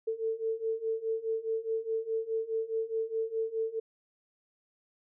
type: beating tone pair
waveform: sine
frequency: 444.3 / 449.1 Hz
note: A4 / A4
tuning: +17 / +35 cents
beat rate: 4.8 Hz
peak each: -34 / -32 dBFS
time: 0.07-3.8 s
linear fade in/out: 10 ms
effects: none